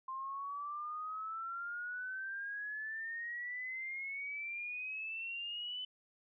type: exponential sweep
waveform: sine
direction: up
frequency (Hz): 1046.5 to 3026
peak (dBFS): -39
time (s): 0.08-5.85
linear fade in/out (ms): 5
effects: none